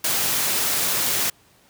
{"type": "noise", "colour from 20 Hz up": "white", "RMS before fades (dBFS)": -22, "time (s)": [0.04, 1.3], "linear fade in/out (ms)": 5, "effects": ["pink hiss -56 dBFS RMS until 1.69 s", "high-pass 80 Hz 12 dB/octave"]}